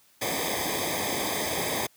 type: noise with comb filter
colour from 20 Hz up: pink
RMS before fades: -29 dBFS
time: 0.21-1.87 s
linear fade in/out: 10 ms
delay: 0.71 ms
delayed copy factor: -0.95
effects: white hiss -61 dBFS RMS until 1.96 s + high-pass 60 Hz 12 dB/octave

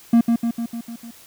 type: tone with echo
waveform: triangle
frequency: 232.7 Hz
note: A#3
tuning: 3 cents flat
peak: -8 dBFS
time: 0.13-0.21 s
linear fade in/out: 5 ms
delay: 150 ms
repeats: 6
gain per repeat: -4 dB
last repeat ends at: 1.11 s
effects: white hiss -47 dBFS RMS until 1.26 s

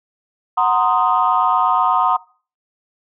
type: chord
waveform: sine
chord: C half-diminished seventh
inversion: second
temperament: equal with one note detuned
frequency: 740 / 932.3 / 1040.5 / 1244.5 Hz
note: Gb5 / Bb5 / C6 / Eb6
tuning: 0 / 0 / -10 / 0 cents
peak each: -18 dBFS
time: 0.57-2.17 s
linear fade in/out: 10 ms
effects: noise-tail reverb RT60 0.4 s tail -22 dB re dry + tanh soft clip ceiling -4 dBFS

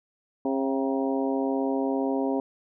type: harmonic tone with a mistuned harmonic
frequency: 135 Hz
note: C#3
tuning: 45 cents flat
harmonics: 2 / 3 / 4 / 5 / 6 / 7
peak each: -26 / -30 / -32 / -34 / -36 / -37 dBFS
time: 0.45-2.4 s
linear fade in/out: 2 ms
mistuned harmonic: 6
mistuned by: -72 cents
effects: none

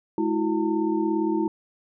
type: tone cluster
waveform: sine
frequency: 211.1 / 325.7 / 363.2 / 900 Hz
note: G#3 / E4 / F#4 / A5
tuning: +29 / -21 / -32 / +39 cents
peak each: -29 / -23 / -28 / -32 dBFS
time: 0.18-1.48 s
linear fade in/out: 2 ms
effects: none

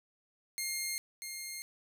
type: tone with echo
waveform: 10% pulse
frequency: 2126 Hz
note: C7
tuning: 27 cents sharp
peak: -25 dBFS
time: 0.58-0.98 s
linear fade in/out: 0 ms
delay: 640 ms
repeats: 1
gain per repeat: -6 dB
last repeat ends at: 1.62 s
effects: none

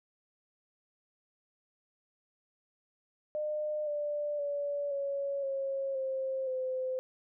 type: tone with pitch steps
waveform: sine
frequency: 605 / 589.1 / 573.7 / 558.6 / 544 / 529.7 / 515.8 Hz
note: D#5 / D5 / D5 / C#5 / C#5 / C5 / C5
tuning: -49 / +5 / -41 / +13 / -33 / +21 / -25 cents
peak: -31 dBFS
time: 3.35-6.99 s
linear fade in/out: 0 ms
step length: 520 ms
effects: none

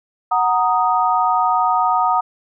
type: chord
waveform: sine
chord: D# minor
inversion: first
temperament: equal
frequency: 740 / 932.3 / 1244.5 Hz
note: F#5 / A#5 / D#6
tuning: 0 / 0 / 0 cents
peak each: -18 dBFS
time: 0.31-2.21 s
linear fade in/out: 10 ms
effects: none

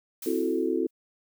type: noise with exponential decay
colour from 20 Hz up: blue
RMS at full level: -37 dBFS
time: 0.22-0.91 s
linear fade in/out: 5 ms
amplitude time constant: 150 ms
type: chord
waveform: sine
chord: F# half-diminished seventh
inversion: second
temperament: equal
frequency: 261.6 / 329.6 / 370 / 440 Hz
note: C4 / E4 / F#4 / A4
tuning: 0 / 0 / 0 / 0 cents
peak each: -31 / -28 / -29 / -30 dBFS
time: 0.26-0.87 s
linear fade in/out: 5 ms
effects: none

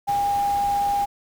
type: tone in noise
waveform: sine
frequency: 808 Hz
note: G#5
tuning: 48 cents flat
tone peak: -19 dBFS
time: 0.07-1.06 s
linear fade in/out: 20 ms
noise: pink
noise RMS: -37 dBFS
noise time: 0.07-1.06 s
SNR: +15 dB
effects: none

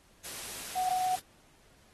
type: tone in noise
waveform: sine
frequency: 740 Hz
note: F#5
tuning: in tune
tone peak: -27 dBFS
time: 0.75-1.16 s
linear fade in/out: 10 ms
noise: white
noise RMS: -41 dBFS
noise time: 0.24-1.2 s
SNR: +11 dB
effects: pink hiss -63 dBFS RMS until 1.93 s + AAC 32 kbps

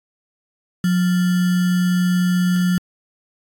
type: tone with sample-and-hold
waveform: sine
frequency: 180 Hz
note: F#3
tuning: 47 cents flat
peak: -14 dBFS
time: 0.84-2.78 s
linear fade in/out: 2 ms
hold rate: 1575 Hz
effects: AAC 64 kbps

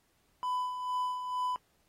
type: tone with tremolo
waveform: triangle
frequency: 1000 Hz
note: B5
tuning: 21 cents sharp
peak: -27 dBFS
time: 0.43-1.56 s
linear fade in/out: 0 ms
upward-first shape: sine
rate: 2.2 Hz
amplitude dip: 55%
effects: pink hiss -72 dBFS RMS until 1.88 s + AAC 48 kbps

